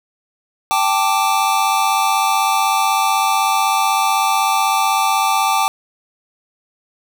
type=chord; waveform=square; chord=G suspended second; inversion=none; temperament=equal; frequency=784 / 880 / 1174.7 Hz; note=G5 / A5 / D6; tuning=0 / 0 / 0 cents; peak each=-19 dBFS; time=0.71-5.68 s; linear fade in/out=0 ms; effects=none

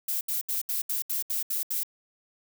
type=noise bursts; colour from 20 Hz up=violet; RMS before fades=-29 dBFS; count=9; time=0.08-1.834 s; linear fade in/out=5 ms; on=130 ms; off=73 ms; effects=none

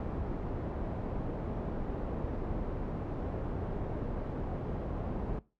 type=low-pass noise; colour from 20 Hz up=pink; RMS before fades=-36 dBFS; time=0-5.39 s; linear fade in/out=2 ms; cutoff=650 Hz; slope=12 dB/octave; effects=noise-tail reverb RT60 0.3 s tail -20 dB re dry

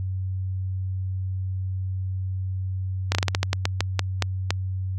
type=slowing click train; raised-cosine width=0.2 ms; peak=-4 dBFS; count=13; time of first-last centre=3.12-4.506 s; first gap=29 ms; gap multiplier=1.23; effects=added 94 Hz sine -25 dBFS peak until 4.98 s

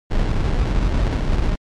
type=noise with sample-and-hold; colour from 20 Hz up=brown; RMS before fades=-18 dBFS; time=0.1-1.56 s; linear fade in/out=20 ms; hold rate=1225 Hz; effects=low-pass 5000 Hz 12 dB/octave + MP3 64 kbps

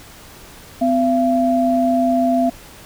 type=tone pair together; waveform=sine; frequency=254.5 / 680 Hz; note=C4 / F5; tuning=-48 / -46 cents; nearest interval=octave + perfect fourth; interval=1702 cents; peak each=-16 dBFS; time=0.81-2.5 s; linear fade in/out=10 ms; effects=pink hiss -41 dBFS RMS until 2.85 s

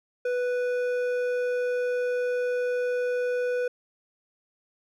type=tone with hard clipping; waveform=triangle; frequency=493.9 Hz; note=B4; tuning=in tune; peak=-26 dBFS; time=0.25-3.68 s; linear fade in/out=5 ms; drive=12 dB; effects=none

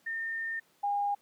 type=tone pair in turn; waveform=sine; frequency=1816 / 812 Hz; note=A#6 / G#5; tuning=-46 / -39 cents; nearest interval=octave + major second; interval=1393 cents; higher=first; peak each=-32 / -27 dBFS; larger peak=second; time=0.06-0.6 / 0.83-1.15 s; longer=first; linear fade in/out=10 ms; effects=pink hiss -67 dBFS RMS until 1.21 s + high-pass 200 Hz 12 dB/octave

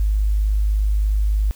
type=tone; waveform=sine; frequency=51.6 Hz; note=G#1; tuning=10 cents flat; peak=-15 dBFS; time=0-1.51 s; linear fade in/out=0 ms; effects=white hiss -49 dBFS RMS until 1.55 s

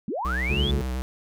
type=linear sweep; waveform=sine; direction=up; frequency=163.1 to 3520 Hz; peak=-26 dBFS; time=0.08-0.71 s; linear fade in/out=2 ms
type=tone with vibrato; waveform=square; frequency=63.6 Hz; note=C2; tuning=48 cents flat; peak=-27 dBFS; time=0.25-1.02 s; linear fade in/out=0 ms; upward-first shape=triangle; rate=8.5 Hz; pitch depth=46 cents each way
type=harmonic tone; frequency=71.7 Hz; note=D2; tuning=41 cents flat; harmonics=1 / 2 / 3 / 5 / 6; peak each=-26 / -29 / -31 / -33 / -34 dBFS; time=0.5-0.81 s; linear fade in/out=0 ms
effects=none

